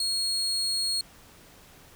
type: tone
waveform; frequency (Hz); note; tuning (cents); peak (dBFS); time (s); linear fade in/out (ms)
35% pulse; 4300; C8; +47; -24; 0-1.01; 2
effects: pink hiss -53 dBFS RMS until 1.95 s